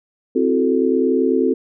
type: chord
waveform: sine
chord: F# half-diminished seventh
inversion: second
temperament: equal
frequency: 261.6 / 329.6 / 370 / 440 Hz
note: C4 / E4 / F#4 / A4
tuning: 0 / 0 / 0 / 0 cents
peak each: -18 / -23 / -19 / -19 dBFS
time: 0.35-1.54 s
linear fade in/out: 10 ms
effects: none